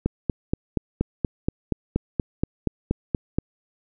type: click train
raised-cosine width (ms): 3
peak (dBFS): -8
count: 15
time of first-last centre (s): 0.06-3.385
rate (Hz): 4.21
effects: none